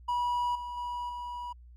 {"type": "tone with level steps", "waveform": "triangle", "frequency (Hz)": 972, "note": "B5", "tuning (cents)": -28, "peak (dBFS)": [-25, -34, -31, -34], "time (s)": [0.08, 1.53], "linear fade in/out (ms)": 10, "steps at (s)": [0.55, 0.77, 1.09], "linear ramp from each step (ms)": 5, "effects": ["added 60 Hz sine -49 dBFS peak until 1.76 s", "Opus 48 kbps"]}